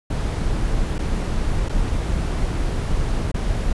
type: noise with dropouts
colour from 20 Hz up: brown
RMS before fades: -21 dBFS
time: 0.1-3.73 s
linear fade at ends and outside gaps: 5 ms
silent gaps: 0.983-0.989 / 1.688-1.693 / 3.317-3.342 s
effects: resampled to 24000 Hz